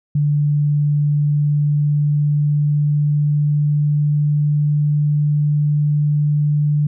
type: tone with pitch glide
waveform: sine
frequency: 146.83 to 148.02 Hz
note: D3 to D3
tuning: 0 to +14 cents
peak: -13 dBFS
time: 0.15-6.87 s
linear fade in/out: 5 ms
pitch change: +14 cents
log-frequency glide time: 0.93-4.82 s
effects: none